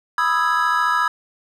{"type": "chord", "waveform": "triangle", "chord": "E major seventh", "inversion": "second", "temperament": "equal", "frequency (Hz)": [987.8, 1244.5, 1318.5, 1661.2], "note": ["B5", "D#6", "E6", "G#6"], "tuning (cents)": [0, 0, 0, 0], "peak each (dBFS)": -20, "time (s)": [0.18, 1.08], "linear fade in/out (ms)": 2, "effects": []}